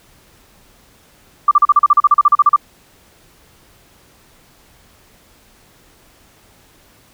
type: tone bursts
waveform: sine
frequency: 1177 Hz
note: D6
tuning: 3 cents sharp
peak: -5 dBFS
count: 16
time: 1.48-2.562 s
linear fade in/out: 5 ms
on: 32 ms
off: 38 ms
effects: pink hiss -50 dBFS RMS until 7.13 s